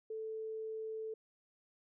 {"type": "tone", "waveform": "sine", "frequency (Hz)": 440, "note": "A4", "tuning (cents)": 0, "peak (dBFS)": -39, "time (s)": [0.1, 1.14], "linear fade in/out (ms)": 5, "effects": []}